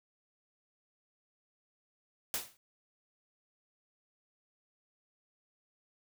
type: noise with exponential decay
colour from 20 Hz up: white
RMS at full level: -31 dBFS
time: 2.34-2.57 s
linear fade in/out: 1 ms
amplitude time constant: 48 ms
effects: none